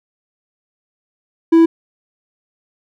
triangle tone, 329.6 Hz, E4, in tune, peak -4 dBFS, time 1.52-1.66 s, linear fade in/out 10 ms, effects none

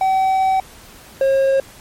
triangle tone pair in turn, 763 / 539.5 Hz, G5 / C#5, -47 / -47 cents, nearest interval tritone, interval 600 cents, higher first, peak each -11 / -10 dBFS, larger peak second, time 0.01-0.6 / 1.21-1.6 s, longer first, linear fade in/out 2 ms, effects pink hiss -42 dBFS RMS until 1.8 s + MP3 64 kbps

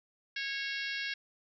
harmonic tone, 549 Hz, C#5, 17 cents flat, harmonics 3 / 4 / 5 / 6 / 7 / 8 / 9 / 10, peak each -38 / -40 / -42 / -44 / -45 / -46 / -47 / -48 dBFS, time 0.36-1.14 s, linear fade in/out 5 ms, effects none

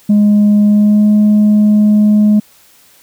sine tone with pitch glide, 207.5 to 210.2 Hz, G#3 to G#3, -1 to +21 cents, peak -3 dBFS, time 0.09-2.4 s, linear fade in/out 10 ms, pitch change +22 cents, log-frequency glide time 0.65-1.09 s, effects tanh soft clip ceiling -4 dBFS + white hiss -46 dBFS RMS until 3.02 s

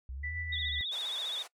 sine exponential two-way sweep, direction up then down, 61.74 to 83.6 to 73.4 Hz, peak -38 dBFS, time 0.09-0.81 s, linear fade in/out 0 ms, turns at 0.36 s
sine tone with tremolo, 1975.5 Hz, B6, in tune, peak -35 dBFS, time 0.23-0.84 s, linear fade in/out 10 ms, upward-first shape sine, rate 7.6 Hz, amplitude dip 45%
sine tone with vibrato, 3573 Hz, A7, 26 cents sharp, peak -33 dBFS, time 0.52-1.43 s, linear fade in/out 10 ms, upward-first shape sine, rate 15 Hz, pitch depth 97 cents each way
pink band-pass noise, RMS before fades -48 dBFS, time 0.91-1.48 s, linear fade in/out 20 ms, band 530 to 11000 Hz, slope 24 dB/octave
effects noise-tail reverb RT60 0.1 s tail -21 dB re dry

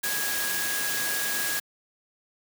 sine tone in noise, 1653 Hz, G#6, 9 cents flat, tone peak -31 dBFS, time 0.03-1.6 s, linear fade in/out 10 ms, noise white, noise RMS -29 dBFS, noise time 0.03-1.6 s, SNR -5 dB, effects high-pass 150 Hz 12 dB/octave

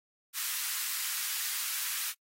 white high-pass noise, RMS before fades -34 dBFS, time 0.33-2.14 s, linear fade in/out 50 ms, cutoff 1200 Hz, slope 24 dB/octave, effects noise-tail reverb RT60 0.1 s tail -25 dB re dry + AAC 48 kbps

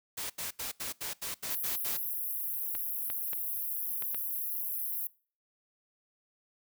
white noise bursts, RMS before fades -37 dBFS, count 9, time 0.17-1.972 s, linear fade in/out 10 ms, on 130 ms, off 79 ms
pink high-pass noise, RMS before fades -35 dBFS, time 1.5-5.07 s, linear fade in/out 2 ms, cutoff 11000 Hz, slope 96 dB/octave
clicks, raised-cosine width 0.3 ms, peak -25 dBFS, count 5, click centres 2.751 / 3.101 / 3.332 / 4.023 / 4.146 s
effects noise-tail reverb RT60 0.4 s tail -23 dB re dry

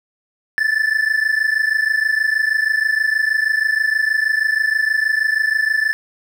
triangle tone pair together, 1740 / 1766.3 Hz, A6 / A6, -20 / +6 cents, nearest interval unison, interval 26 cents, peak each -16 dBFS, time 0.58-5.93 s, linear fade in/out 0 ms, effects none

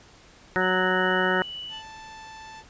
harmonic tone, 185 Hz, F#3, in tune, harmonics 1 / 2 / 3 / 4 / 5 / 7 / 8 / 9 / 10, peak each -30 / -27 / -30 / -33 / -30 / -31 / -27 / -33 / -28 dBFS, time 0.56-1.42 s, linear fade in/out 0 ms
sine tone with tremolo, 2960 Hz, F#7, in tune, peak -33 dBFS, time 0.6-1.83 s, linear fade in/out 50 ms, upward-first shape triangle, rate 2.3 Hz, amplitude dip 30%
sawtooth tone, 880 Hz, A5, in tune, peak -37 dBFS, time 1.69-2.64 s, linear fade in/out 50 ms
effects pink hiss -52 dBFS RMS until 2.69 s + resampled to 16000 Hz

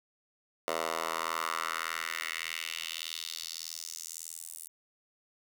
10% pulse tone with high-pass filter sweep, 81.7 Hz, E2, 15 cents flat, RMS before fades -37 dBFS, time 0.68-4.68 s, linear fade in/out 0 ms, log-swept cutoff 650 to 10000 Hz, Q 2.2, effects none

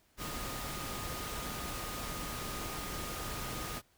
sine tone in noise, 1236 Hz, D#6, 12 cents flat, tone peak -46 dBFS, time 0.17-3.82 s, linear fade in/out 50 ms, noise pink, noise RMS -40 dBFS, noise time 0.17-3.82 s, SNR -9 dB, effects pink hiss -69 dBFS RMS until 3.97 s

